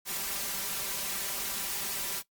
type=noise with comb filter; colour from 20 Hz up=white; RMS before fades=-34 dBFS; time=0.05-2.23 s; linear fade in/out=50 ms; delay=5.1 ms; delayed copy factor=+0.9; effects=noise-tail reverb RT60 0.1 s tail -17 dB re dry + Opus 48 kbps